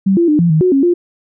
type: tone with pitch steps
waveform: sine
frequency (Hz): 193.2 / 341.1 / 300.9 / 170.8 / 156.9 / 366 / 273.7 / 350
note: G3 / F4 / D4 / F3 / D#3 / F#4 / C#4 / F4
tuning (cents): -25 / -41 / +42 / -38 / +15 / -19 / -22 / +4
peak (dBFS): -8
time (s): 0.06-0.94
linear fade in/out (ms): 10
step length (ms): 110
effects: none